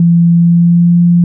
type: tone with pitch glide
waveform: sine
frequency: 170 to 173.17 Hz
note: F3 to F3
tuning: -46 to -14 cents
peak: -4 dBFS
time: 0-1.24 s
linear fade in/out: 2 ms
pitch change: +32 cents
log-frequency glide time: 0.34-0.99 s
effects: none